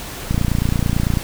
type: click train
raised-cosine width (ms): 5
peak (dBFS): -5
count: 26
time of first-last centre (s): 0.31-1.172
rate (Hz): 29
effects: pink hiss -31 dBFS RMS until 1.23 s